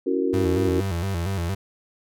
sine chord, F# dominant seventh, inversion second, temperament just, 277.5 / 333 / 370 / 462.5 Hz, C#4 / E4 / F#4 / A#4, +2 / +18 / 0 / -14 cents, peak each -25 / -28 / -24 / -27 dBFS, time 0.06-0.81 s, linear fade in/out 10 ms
35% pulse tone with vibrato, 91 Hz, F#2, 28 cents flat, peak -22 dBFS, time 0.33-1.55 s, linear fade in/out 10 ms, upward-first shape square, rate 4.3 Hz, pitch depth 120 cents each way
effects none

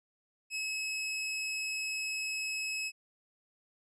sawtooth tone, 2574 Hz, E7, 42 cents flat, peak -30 dBFS, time 0.5-2.92 s, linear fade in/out 50 ms, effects resampled to 22050 Hz

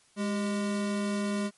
square tone pair together, 205.8 / 392 Hz, G#3 / G4, -16 / 0 cents, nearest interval major seventh, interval 1116 cents, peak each -29 / -38 dBFS, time 0.16-1.51 s, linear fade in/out 50 ms, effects white hiss -63 dBFS RMS until 1.57 s + MP3 48 kbps

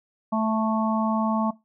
harmonic tone, 220 Hz, A3, in tune, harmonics 1 / 3 / 4 / 5, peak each -23 / -28 / -29 / -30 dBFS, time 0.32-1.51 s, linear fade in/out 10 ms, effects noise-tail reverb RT60 0.2 s tail -19 dB re dry

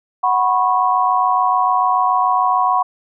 sine chord, F# suspended fourth, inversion none, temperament equal with one note detuned, 740 / 987.8 / 1094.7 Hz, F#5 / B5 / C#6, 0 / 0 / -22 cents, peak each -17 dBFS, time 0.23-2.83 s, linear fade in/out 10 ms, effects none

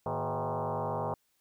sine tone with frequency modulation, 155.56 Hz, D#3, in tune, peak -30 dBFS, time 0.06-1.14 s, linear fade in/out 2 ms, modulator 131 Hz, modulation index 7.1, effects white hiss -74 dBFS RMS until 1.4 s

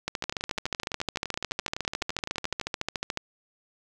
two click trains, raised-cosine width 0.2 ms, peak -11 / -15 dBFS, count 44 / 29, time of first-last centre 0.08-3.174 / 0.24-2.613 s, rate 13.9 / 11.8 Hz, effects none

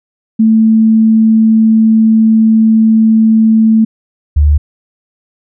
sine tone pair in turn, 221.4 / 73.88 Hz, A3 / D2, +11 / +11 cents, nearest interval octave + perfect fifth, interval 1900 cents, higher first, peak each -4 dBFS, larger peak neither, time 0.39-3.85 / 4.36-4.58 s, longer first, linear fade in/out 10 ms, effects none

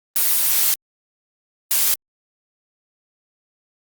blue noise bursts at uneven times, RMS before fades -17 dBFS, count 2, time 0.16-0.74 / 1.71-1.94 s, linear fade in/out 0 ms, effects Opus 32 kbps

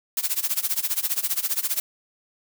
blue noise with tremolo, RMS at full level -22 dBFS, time 0.17-1.8 s, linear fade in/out 2 ms, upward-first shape sine, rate 15 Hz, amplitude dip 90%, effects none

